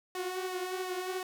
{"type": "tone with flanger", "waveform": "sawtooth", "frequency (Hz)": 368.6, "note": "F#4", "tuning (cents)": -7, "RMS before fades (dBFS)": -36, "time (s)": [0.15, 1.23], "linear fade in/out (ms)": 2, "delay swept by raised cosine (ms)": [1.6, 6.6], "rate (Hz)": 2.8, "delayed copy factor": 0.55, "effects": []}